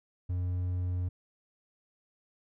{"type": "tone", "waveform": "triangle", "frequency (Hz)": 89.9, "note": "F#2", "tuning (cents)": -49, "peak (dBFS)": -27, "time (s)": [0.29, 1.09], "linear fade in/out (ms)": 10, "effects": []}